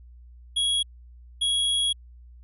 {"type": "tone bursts at uneven times", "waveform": "square", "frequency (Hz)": 3322, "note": "G#7", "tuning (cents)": 0, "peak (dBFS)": -22, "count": 2, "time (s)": [[0.56, 0.83], [1.41, 1.93]], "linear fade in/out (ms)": 10, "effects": ["added 60 Hz sine -45 dBFS peak until 2.43 s", "resampled to 32000 Hz"]}